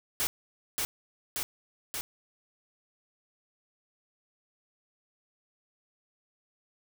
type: noise with echo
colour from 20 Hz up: white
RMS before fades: -29 dBFS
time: 0.2-0.27 s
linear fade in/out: 0 ms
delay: 580 ms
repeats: 3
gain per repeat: -2 dB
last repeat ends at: 2.01 s
effects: none